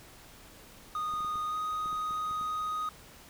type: tone with pitch glide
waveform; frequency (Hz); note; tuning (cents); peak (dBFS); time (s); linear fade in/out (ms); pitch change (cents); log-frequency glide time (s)
triangle; 1235 to 1248.6; D#6 to D#6; -13 to +6; -29; 0.95-2.89; 2; +19; 1.49-1.56
type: clicks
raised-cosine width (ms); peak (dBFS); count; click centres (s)
3; -36; 9; 1.138 / 1.206 / 1.247 / 1.357 / 1.859 / 1.929 / 2.109 / 2.311 / 2.412
effects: pink hiss -53 dBFS RMS until 3.29 s